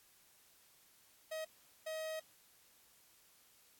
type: tone bursts at uneven times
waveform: 45% pulse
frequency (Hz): 633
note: D#5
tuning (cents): +30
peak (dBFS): -40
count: 2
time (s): 1.31-1.45 / 1.86-2.2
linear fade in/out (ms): 10
effects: white hiss -67 dBFS RMS until 3.79 s + AAC 64 kbps